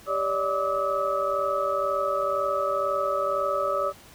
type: tone cluster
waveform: sine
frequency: 394.6 / 573 / 615 / 1170 / 1283 Hz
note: G4 / D5 / D#5 / D6 / E6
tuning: +11 / -43 / -20 / -7 / -47 cents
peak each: -34 / -26 / -35 / -31 / -28 dBFS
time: 0.06-3.93 s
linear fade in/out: 50 ms
effects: pink hiss -50 dBFS RMS until 4.14 s